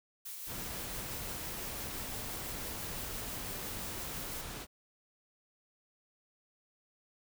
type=noise with tremolo; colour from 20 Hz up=blue; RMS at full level=-43 dBFS; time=0.25-4.42 s; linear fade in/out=10 ms; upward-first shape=sine; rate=5.9 Hz; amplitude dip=25%
type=noise; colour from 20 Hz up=pink; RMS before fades=-43 dBFS; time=0.46-4.67 s; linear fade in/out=50 ms
effects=none